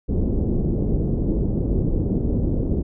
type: low-pass noise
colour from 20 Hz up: pink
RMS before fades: -21 dBFS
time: 0.08-2.83 s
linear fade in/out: 20 ms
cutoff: 410 Hz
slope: 24 dB/octave
effects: none